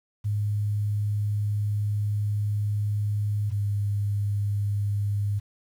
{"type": "tone pair in turn", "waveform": "sine", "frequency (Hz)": [103.8, 101.96], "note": ["G#2", "G#2"], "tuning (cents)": [0, -31], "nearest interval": "unison", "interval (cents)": 31, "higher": "first", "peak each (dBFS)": -23, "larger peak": "neither", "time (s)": [[0.24, 3.51], [3.51, 5.4]], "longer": "first", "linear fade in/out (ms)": 20, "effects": ["9-bit"]}